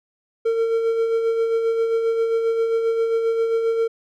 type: tone with tremolo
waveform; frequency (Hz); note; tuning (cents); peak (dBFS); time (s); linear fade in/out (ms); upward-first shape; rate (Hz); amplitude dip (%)
triangle; 455.3; A#4; -41; -14; 0.45-3.88; 10; sine; 7.5; 40
effects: none